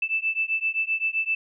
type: beating tone pair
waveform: sine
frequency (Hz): 2637 / 2644.7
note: E7 / E7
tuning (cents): 0 / +5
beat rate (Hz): 7.7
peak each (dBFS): -26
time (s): 0.02-1.35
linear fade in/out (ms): 5
effects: none